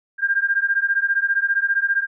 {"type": "beating tone pair", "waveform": "sine", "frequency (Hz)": [1594, 1609], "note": ["G6", "G6"], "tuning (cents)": [28, 45], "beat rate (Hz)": 15, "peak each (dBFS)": -20, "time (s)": [0.18, 2.07], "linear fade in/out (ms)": 50, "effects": []}